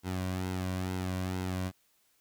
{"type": "tone with flanger", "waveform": "sawtooth", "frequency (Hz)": 92.5, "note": "F#2", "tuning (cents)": 0, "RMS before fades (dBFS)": -34, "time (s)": [0.03, 1.72], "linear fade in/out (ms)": 50, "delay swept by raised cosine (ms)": [1.7, 2.36], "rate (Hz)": 2.2, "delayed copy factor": -0.55, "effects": ["white hiss -70 dBFS RMS until 2.2 s"]}